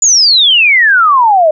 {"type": "exponential sweep", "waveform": "sine", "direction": "down", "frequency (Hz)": [7040, 601], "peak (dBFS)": -4, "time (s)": [0.02, 1.51], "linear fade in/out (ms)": 5, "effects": []}